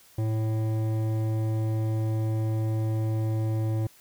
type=tone with hard clipping; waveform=sine; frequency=110 Hz; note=A2; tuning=in tune; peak=-26 dBFS; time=0.18-3.87 s; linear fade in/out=5 ms; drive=12 dB; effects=white hiss -56 dBFS RMS until 4 s